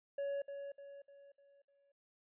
triangle tone with echo, 561 Hz, C#5, 21 cents sharp, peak -34 dBFS, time 0.18-0.42 s, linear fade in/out 5 ms, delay 300 ms, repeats 5, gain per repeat -7 dB, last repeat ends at 1.92 s, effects noise-tail reverb RT60 0.6 s tail -23 dB re dry + resampled to 8000 Hz

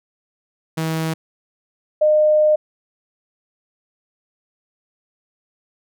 sawtooth / sine tone pair in turn, 160.7 / 610.2 Hz, E3 / D#5, -44 / -34 cents, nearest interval octave + major seventh, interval 2310 cents, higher second, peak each -16 / -11 dBFS, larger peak second, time 0.77-1.14 / 2.01-2.56 s, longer second, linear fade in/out 10 ms, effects none

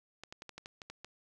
clicks, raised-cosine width 0.2 ms, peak -28 dBFS, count 9, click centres 0.236 / 0.325 / 0.421 / 0.493 / 0.58 / 0.659 / 0.818 / 0.9 / 1.046 s, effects none

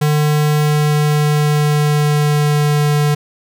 square tone with pitch glide, 150 to 147.76 Hz, D3 to D3, +37 to +11 cents, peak -12 dBFS, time 0.01-3.15 s, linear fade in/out 10 ms, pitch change -26 cents, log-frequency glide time 0.53-2.94 s, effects none

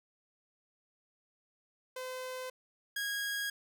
sawtooth tone pair in turn, 512 / 1642.5 Hz, C5 / G#6, -38 / -20 cents, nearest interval octave + minor sixth, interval 2018 cents, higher second, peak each -35 / -30 dBFS, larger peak second, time 1.96-2.5 / 2.96-3.5 s, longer neither, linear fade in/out 5 ms, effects none

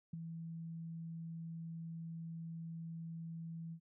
sine tone with ADSR envelope, 164.81 Hz, E3, in tune, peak -37 dBFS, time 0.13-3.8 s, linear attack 7 ms, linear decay 9 ms, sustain -6 dB, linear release 75 ms, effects none

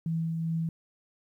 sine tone with tremolo, 163.7 Hz, E3, 12 cents flat, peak -26 dBFS, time 0.06-0.69 s, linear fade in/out 2 ms, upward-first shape triangle, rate 2.5 Hz, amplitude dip 30%, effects 11-bit

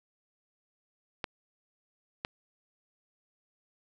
clicks, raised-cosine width 0.3 ms, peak -16 dBFS, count 2, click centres 1.242 / 2.249 s, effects none

